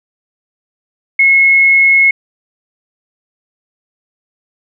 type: tone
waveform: sine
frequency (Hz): 2175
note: C#7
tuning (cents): -33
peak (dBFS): -5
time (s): 1.19-2.11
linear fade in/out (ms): 5
effects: none

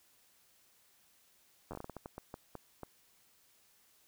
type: slowing click train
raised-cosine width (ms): 1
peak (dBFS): -29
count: 14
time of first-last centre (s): 1.71-2.833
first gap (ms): 10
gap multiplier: 1.32
effects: white hiss -68 dBFS RMS until 4.07 s

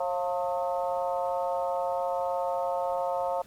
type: harmonic tone with a mistuned harmonic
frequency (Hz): 180.1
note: F#3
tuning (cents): -46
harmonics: 3 / 4 / 5 / 6 / 7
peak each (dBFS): -30 / -31 / -33 / -41 / -42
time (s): 0-3.42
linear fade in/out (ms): 5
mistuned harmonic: 4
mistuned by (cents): -51
effects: pink hiss -57 dBFS RMS until 3.46 s + AAC 64 kbps

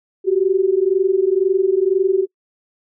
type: tone pair together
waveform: sine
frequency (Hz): 369.3 / 391.3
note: F#4 / G4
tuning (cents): -3 / -3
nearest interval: minor second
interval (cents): 100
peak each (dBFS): -16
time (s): 0.24-2.27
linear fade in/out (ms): 50
effects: noise-tail reverb RT60 0.1 s tail -25 dB re dry

